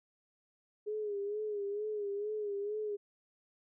sine tone with vibrato, 414.4 Hz, G#4, 4 cents flat, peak -34 dBFS, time 0.86-2.97 s, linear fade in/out 20 ms, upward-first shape sine, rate 2.2 Hz, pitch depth 63 cents each way, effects none

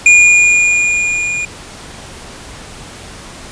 square tone with level ramp, 2431 Hz, D#7, 41 cents flat, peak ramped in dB -3 to -17 dBFS, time 0.06-1.45 s, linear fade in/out 2 ms, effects pink hiss -32 dBFS RMS until 3.51 s + resampled to 22050 Hz

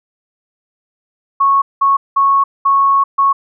sine tone bursts at uneven times, 1103 Hz, C#6, 9 cents flat, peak -8 dBFS, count 5, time 1.4-1.62 / 1.81-1.97 / 2.16-2.44 / 2.65-3.04 / 3.18-3.33 s, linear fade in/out 10 ms, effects none

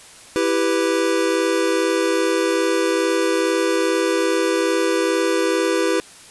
square chord, E minor, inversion none, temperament equal, 329.6 / 392 / 493.9 Hz, E4 / G4 / B4, 0 / 0 / 0 cents, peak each -22 dBFS, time 0.36-6 s, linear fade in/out 0 ms, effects white hiss -43 dBFS RMS until 6.3 s + resampled to 24000 Hz

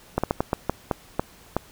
slowing click train, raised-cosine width 1 ms, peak -7 dBFS, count 9, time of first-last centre 0.18-1.566 s, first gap 56 ms, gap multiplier 1.31, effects pink hiss -51 dBFS RMS until 1.71 s

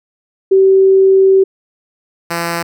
sine / 5% pulse tone pair in turn, 384.4 / 169.56 Hz, G4 / E3, -34 / +49 cents, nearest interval octave + major second, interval 1417 cents, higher first, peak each -5 dBFS, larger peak neither, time 0.51-1.44 / 2.3-2.63 s, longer first, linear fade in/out 10 ms, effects none

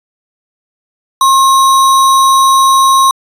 sine tone with sample-and-hold, 1073 Hz, C6, 43 cents sharp, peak -4 dBFS, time 1.21-3.11 s, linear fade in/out 2 ms, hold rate 4900 Hz, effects resampled to 32000 Hz

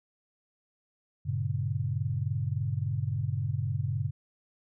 sine chord, G diminished, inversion none, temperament just, 98 / 117.6 / 141.12 Hz, G2 / Bb2 / Db3, 0 / +16 / +31 cents, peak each -32 dBFS, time 1.25-4.11 s, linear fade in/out 20 ms, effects none

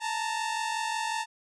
sawtooth tone pair together, 874.5 / 920 Hz, A5 / A#5, -11 / -23 cents, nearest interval minor second, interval 88 cents, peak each -28 dBFS, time 0-1.26 s, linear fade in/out 50 ms, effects resampled to 22050 Hz

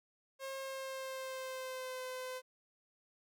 sawtooth tone with pitch glide, 537 to 511.6 Hz, C5 to C5, +45 to -39 cents, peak -37 dBFS, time 0.39-2.42 s, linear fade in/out 50 ms, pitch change -84 cents, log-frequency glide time 0.58-2.03 s, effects none

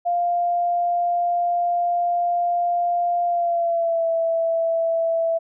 sine tone with pitch glide, 698.5 to 661.2 Hz, F5 to E5, 0 to +5 cents, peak -18 dBFS, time 0.05-5.39 s, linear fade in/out 20 ms, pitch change -95 cents, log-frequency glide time 3.25-4.07 s, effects none

